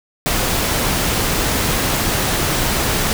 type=noise; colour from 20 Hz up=pink; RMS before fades=-18 dBFS; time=0.26-3.13 s; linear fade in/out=0 ms; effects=none